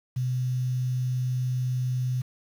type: tone with quantisation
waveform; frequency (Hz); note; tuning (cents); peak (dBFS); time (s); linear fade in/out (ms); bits
sine; 126.6; B2; +43; -24; 0.16-2.22; 10; 8
effects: none